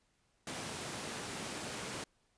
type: high-pass noise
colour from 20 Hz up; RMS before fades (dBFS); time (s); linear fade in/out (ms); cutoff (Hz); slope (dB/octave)
pink; -42; 0.47-2.04; 2; 140; 12
effects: pink hiss -75 dBFS RMS until 2.37 s + resampled to 22050 Hz